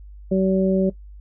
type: harmonic tone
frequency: 190 Hz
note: F#3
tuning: 46 cents sharp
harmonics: 1 / 2 / 3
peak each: -18 / -21 / -23 dBFS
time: 0.31-0.9 s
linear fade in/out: 10 ms
effects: noise-tail reverb RT60 0.1 s tail -17 dB re dry + added 50 Hz sine -38 dBFS peak until 1.2 s